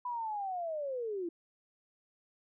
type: linear sweep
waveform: sine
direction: down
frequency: 998 to 327.5 Hz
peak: -34 dBFS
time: 0.05-1.29 s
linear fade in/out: 5 ms
effects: none